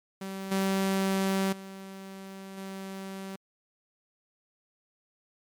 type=tone with level steps; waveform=sawtooth; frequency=192.9 Hz; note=G3; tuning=28 cents flat; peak=-31 / -21 / -37 / -33 dBFS; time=0.21-3.36 s; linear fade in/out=5 ms; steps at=0.51 / 1.52 / 2.57 s; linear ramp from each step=10 ms; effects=MP3 96 kbps